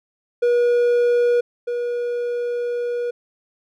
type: tone pair in turn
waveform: triangle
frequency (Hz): 481.6 / 481.6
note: B4 / B4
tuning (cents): -44 / -44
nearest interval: unison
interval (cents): 0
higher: neither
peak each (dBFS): -12 / -19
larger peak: first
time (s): 0.42-1.41 / 1.67-3.11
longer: second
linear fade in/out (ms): 10
effects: none